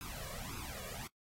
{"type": "noise with flanger", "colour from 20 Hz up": "pink", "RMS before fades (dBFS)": -45, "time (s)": [0.01, 1.07], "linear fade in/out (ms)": 0, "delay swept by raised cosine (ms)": [0.78, 1.78], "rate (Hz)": 1.8, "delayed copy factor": 0.9, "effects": ["noise-tail reverb RT60 0.1 s tail -23 dB re dry", "AAC 48 kbps"]}